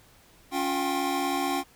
square tone cluster, 278.9 / 354.1 / 707 / 780 / 1073 Hz, C#4 / F4 / F5 / G5 / C6, +11 / +24 / +21 / -9 / +43 cents, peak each -31 / -34 / -37 / -31 / -35 dBFS, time 0.51-1.64 s, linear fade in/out 50 ms, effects pink hiss -57 dBFS RMS until 1.75 s

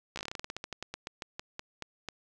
slowing click train, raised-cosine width 0.2 ms, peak -20 dBFS, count 23, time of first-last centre 0.16-2.087 s, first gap 14 ms, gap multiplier 1.15, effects none

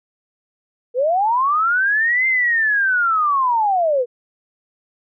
sine linear two-way sweep, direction up then down, 466.2 to 2100 to 466.2 Hz, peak -14 dBFS, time 0.94-4.06 s, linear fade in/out 50 ms, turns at 2.27 s, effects none

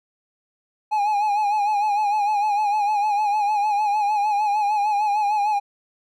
triangle tone with vibrato, 833 Hz, G#5, 5 cents sharp, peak -16 dBFS, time 0.91-5.6 s, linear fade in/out 20 ms, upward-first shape sine, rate 6.6 Hz, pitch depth 60 cents each way, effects none

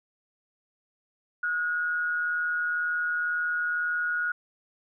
sine tone with amplitude modulation, 1447 Hz, F#6, 39 cents flat, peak -23 dBFS, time 1.43-4.32 s, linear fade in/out 5 ms, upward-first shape sine, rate 162 Hz, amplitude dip 45%, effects none

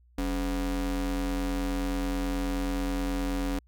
square ring-modulated tone, 117.3 Hz, A#2, 11 cents sharp, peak -25 dBFS, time 0.18-3.59 s, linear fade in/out 5 ms, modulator 162 Hz, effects added 60 Hz sine -57 dBFS peak until 3.67 s

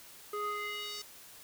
square tone with band-pass filter sweep, 415.3 Hz, G#4, in tune, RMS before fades -38 dBFS, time 0.33-1.02 s, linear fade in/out 5 ms, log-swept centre 870 to 5400 Hz, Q 2.4, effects white hiss -53 dBFS RMS until 1.43 s

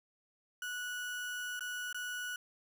35% pulse tone with dropouts, 1471 Hz, F#6, 11 cents flat, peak -36 dBFS, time 0.62-2.36 s, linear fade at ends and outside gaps 2 ms, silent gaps 1.594-1.607 / 1.928-1.945 s, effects none

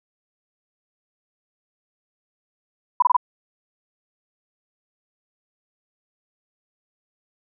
sine tone bursts, 987.8 Hz, B5, in tune, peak -11 dBFS, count 4, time 3-3.167 s, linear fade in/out 5 ms, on 23 ms, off 25 ms, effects none

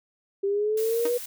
sine linear sweep, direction up, 392 to 490 Hz, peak -22 dBFS, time 0.43-1.18 s, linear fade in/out 10 ms
blue noise, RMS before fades -37 dBFS, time 0.77-1.26 s, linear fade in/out 5 ms
sawtooth tone with exponential decay, 311.1 Hz, D#4, in tune, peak -23 dBFS, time 1.05-1.13 s, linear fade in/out 5 ms, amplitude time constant 17 ms
effects none

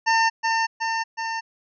25% pulse tone with echo, 904 Hz, A5, 47 cents sharp, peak -13 dBFS, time 0.06-0.3 s, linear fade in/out 20 ms, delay 370 ms, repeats 3, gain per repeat -3 dB, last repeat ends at 1.41 s, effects resampled to 16000 Hz

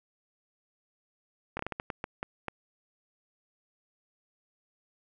slowing click train, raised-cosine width 0.5 ms, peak -18 dBFS, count 10, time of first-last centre 1.57-2.483 s, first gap 23 ms, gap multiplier 1.35, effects none

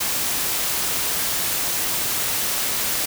white noise, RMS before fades -23 dBFS, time 0-3.06 s, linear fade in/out 10 ms, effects none

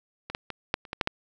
clicks, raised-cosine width 0.3 ms, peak -20 / -13 / -18 / -7 / -29 / -16 / -7 / -9 dBFS, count 8, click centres 0.3 / 0.349 / 0.503 / 0.741 / 0.852 / 0.931 / 1.012 / 1.074 s, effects none

